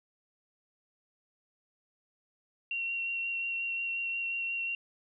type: tone with vibrato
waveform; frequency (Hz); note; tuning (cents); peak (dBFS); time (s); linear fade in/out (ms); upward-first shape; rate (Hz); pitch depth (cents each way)
sine; 2741; F7; -33; -31; 2.71-4.75; 2; sine; 5.6; 13
effects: none